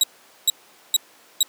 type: tone bursts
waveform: 25% pulse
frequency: 3837 Hz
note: A#7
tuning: 49 cents sharp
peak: -10 dBFS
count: 4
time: 0.01-1.43 s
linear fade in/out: 2 ms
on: 25 ms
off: 440 ms
effects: pink hiss -51 dBFS RMS until 1.48 s + high-pass 400 Hz 12 dB/octave